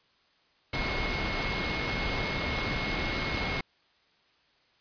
sine tone in noise, 2170 Hz, C#7, 37 cents flat, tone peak -35 dBFS, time 0.73-3.61 s, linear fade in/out 5 ms, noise pink, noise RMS -31 dBFS, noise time 0.73-3.61 s, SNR -7 dB, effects white hiss -66 dBFS RMS until 4.8 s + resampled to 11025 Hz

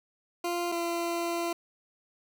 20% pulse tone pair in turn, 347.3 / 340.9 Hz, F4 / F4, -10 / -42 cents, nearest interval unison, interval 32 cents, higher first, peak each -24 dBFS, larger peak neither, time 0.44-0.72 / 0.72-1.53 s, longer second, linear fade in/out 5 ms, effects none

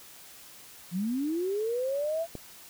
sine linear sweep, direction up, 165.7 to 677 Hz, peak -27 dBFS, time 0.91-2.27 s, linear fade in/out 50 ms
click, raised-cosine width 2 ms, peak -24 dBFS, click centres 2.353 s
effects white hiss -50 dBFS RMS until 2.69 s

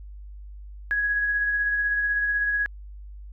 sine tone with tremolo, 1666 Hz, G#6, 5 cents sharp, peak -20 dBFS, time 0.91-2.66 s, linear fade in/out 0 ms, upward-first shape sine, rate 16 Hz, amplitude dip 30%, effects added 50 Hz sine -38 dBFS peak until 3.32 s

